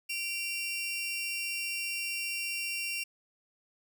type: tone pair together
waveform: sawtooth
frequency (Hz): 2349 / 2755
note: D7 / F7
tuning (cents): 0 / -24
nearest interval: minor third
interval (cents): 276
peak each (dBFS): -37 / -30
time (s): 0.09-3.04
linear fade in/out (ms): 10
effects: none